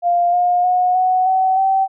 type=tone with pitch steps; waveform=sine; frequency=698.5 / 712.4 / 726.5 / 740.9 / 755.6 / 770.6 Hz; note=F5 / F5 / F#5 / F#5 / F#5 / G5; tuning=0 / +34 / -32 / +2 / +36 / -30 cents; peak=-12 dBFS; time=0.02-1.88 s; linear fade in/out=50 ms; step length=310 ms; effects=none

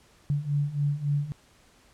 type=beating tone pair; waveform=sine; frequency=142.3 / 145.9 Hz; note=C#3 / D3; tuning=+46 / -11 cents; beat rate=3.6 Hz; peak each=-29 / -26 dBFS; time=0.3-1.32 s; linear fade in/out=0 ms; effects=pink hiss -59 dBFS RMS until 1.93 s + low-pass 10000 Hz 12 dB/octave

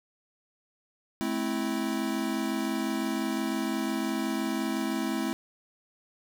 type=chord; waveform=square; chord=A minor; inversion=none; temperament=equal with one note detuned; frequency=215.8 / 261.6 / 329.6 Hz; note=A3 / C4 / E4; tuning=-33 / 0 / 0 cents; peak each=-33 dBFS; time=1.21-5.33 s; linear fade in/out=0 ms; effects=none

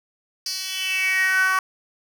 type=tone with high-pass filter sweep; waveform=10% pulse; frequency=377 Hz; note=F#4; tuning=32 cents sharp; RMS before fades=-22 dBFS; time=0.46-1.59 s; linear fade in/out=2 ms; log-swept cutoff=4700 to 1200 Hz; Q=6.1; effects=none

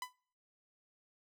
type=tone with exponential decay; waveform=sawtooth; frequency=1000 Hz; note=B5; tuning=21 cents sharp; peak=-32 dBFS; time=0.02-0.13 s; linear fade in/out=2 ms; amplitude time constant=23 ms; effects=noise-tail reverb RT60 0.5 s tail -25 dB re dry

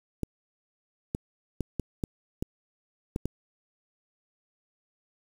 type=clicks; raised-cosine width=3 ms; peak=-16 dBFS; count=8; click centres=0.233 / 1.149 / 1.607 / 1.797 / 2.038 / 2.425 / 3.161 / 3.256 s; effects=7-bit

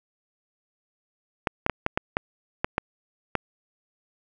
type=clicks; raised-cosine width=0.5 ms; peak=-7 dBFS; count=9; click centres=1.472 / 1.664 / 1.697 / 1.864 / 1.975 / 2.169 / 2.645 / 2.781 / 3.353 s; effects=none

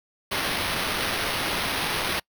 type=noise with sample-and-hold; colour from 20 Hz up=blue; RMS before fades=-27 dBFS; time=0.31-2.2 s; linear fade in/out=10 ms; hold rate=7350 Hz; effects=noise-tail reverb RT60 0.1 s tail -26 dB re dry

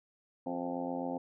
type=harmonic tone with a mistuned harmonic; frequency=87.6 Hz; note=F2; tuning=6 cents sharp; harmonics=2 / 3 / 4 / 5 / 6 / 7 / 8 / 9 / 10; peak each=-46 / -37 / -46 / -50 / -40 / -47 / -43 / -43 / -47 dBFS; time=0.46-1.18 s; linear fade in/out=5 ms; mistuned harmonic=5; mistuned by=-26 cents; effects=none

